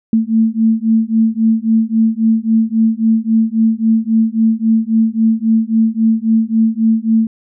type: beating tone pair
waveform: sine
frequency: 221.5 / 225.2 Hz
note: A3 / A3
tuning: +12 / +40 cents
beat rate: 3.7 Hz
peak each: -13 dBFS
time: 0.13-7.27 s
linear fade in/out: 2 ms
effects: none